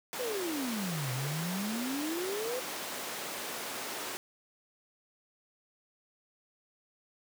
pink high-pass noise, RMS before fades -39 dBFS, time 0.13-4.17 s, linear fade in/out 0 ms, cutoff 360 Hz, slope 12 dB/octave
sine exponential two-way sweep, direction down then up, 521 to 123.7 to 521 Hz, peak -33 dBFS, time 0.19-2.6 s, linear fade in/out 10 ms, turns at 1.12 s
effects none

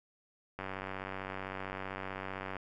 click train, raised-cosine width 0.5 ms, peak -24 dBFS, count 190, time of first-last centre 0.59-2.567 s, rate 95.6 Hz, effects none

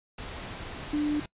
sine tone in noise, 296.9 Hz, D4, 19 cents sharp, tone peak -24 dBFS, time 0.93-1.2 s, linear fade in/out 5 ms, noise pink, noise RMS -39 dBFS, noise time 0.18-1.26 s, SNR +12 dB, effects noise-tail reverb RT60 0.1 s tail -22 dB re dry + resampled to 8000 Hz

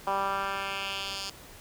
10% pulse tone with band-pass filter sweep, 196 Hz, G3, in tune, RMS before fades -32 dBFS, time 0.07-1.3 s, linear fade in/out 2 ms, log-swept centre 930 to 5000 Hz, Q 1.8, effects pink hiss -49 dBFS RMS until 1.6 s

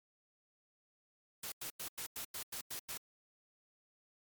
white noise bursts, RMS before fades -43 dBFS, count 9, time 1.43-2.976 s, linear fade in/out 5 ms, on 90 ms, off 92 ms, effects MP3 96 kbps

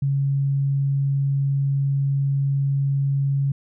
sine tone, 138.59 Hz, C#3, in tune, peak -18 dBFS, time 0.02-3.52 s, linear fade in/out 5 ms, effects none

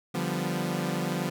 sawtooth chord, G dominant seventh, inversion second, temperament equal, 146.83 / 174.61 / 196 / 246.9 Hz, D3 / F3 / G3 / B3, 0 / 0 / 0 / 0 cents, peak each -30 / -27 / -31 / -31 dBFS, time 0.14-1.3 s, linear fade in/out 10 ms, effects none

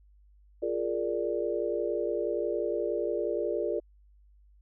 sine chord, Bb dominant seventh, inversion second, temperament equal, 349.2 / 415.3 / 466.2 / 587.3 Hz, F4 / Ab4 / Bb4 / D5, 0 / 0 / 0 / 0 cents, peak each -33 dBFS, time 0.62-3.8 s, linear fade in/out 10 ms, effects added 50 Hz sine -56 dBFS peak until 4.61 s

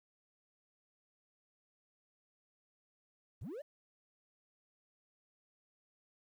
triangle linear sweep, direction up, 61.74 to 622.3 Hz, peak -39 dBFS, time 3.41-3.62 s, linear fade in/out 10 ms, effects tanh soft clip ceiling -36 dBFS + 12-bit

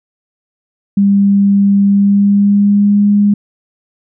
sine tone with pitch glide, 199.5 to 204.6 Hz, G3 to G#3, +31 to -26 cents, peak -6 dBFS, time 0.97-3.34 s, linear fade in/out 5 ms, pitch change +43 cents, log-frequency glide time 1.82-3.08 s, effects none

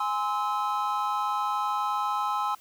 triangle chord, Ab augmented, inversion none, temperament just, 830.6 / 1038.3 / 1297.8 Hz, Ab5 / C6 / E6, 0 / -14 / -27 cents, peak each -28 dBFS, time 0-2.55 s, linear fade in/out 5 ms, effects white hiss -56 dBFS RMS until 2.6 s

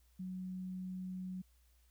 sine tone, 185 Hz, F#3, in tune, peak -40 dBFS, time 0.19-1.42 s, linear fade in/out 10 ms, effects added 60 Hz sine -66 dBFS peak until 1.9 s + white hiss -75 dBFS RMS until 1.9 s

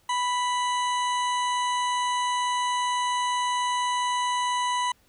harmonic tone with a mistuned harmonic, 987.8 Hz, B5, in tune, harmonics 1 / 2 / 3 / 4 / 6 / 7 / 8 / 9 / 10, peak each -24 / -34 / -34 / -38 / -41 / -47 / -48 / -44 / -48 dBFS, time 0.09-4.92 s, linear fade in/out 5 ms, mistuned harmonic 6, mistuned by +100 cents, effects pink hiss -63 dBFS RMS until 5.08 s

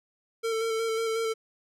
square tone with vibrato, 450 Hz, A4, 39 cents sharp, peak -27 dBFS, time 0.43-1.34 s, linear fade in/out 20 ms, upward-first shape square, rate 5.5 Hz, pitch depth 19 cents each way, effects low-pass 11000 Hz 12 dB/octave

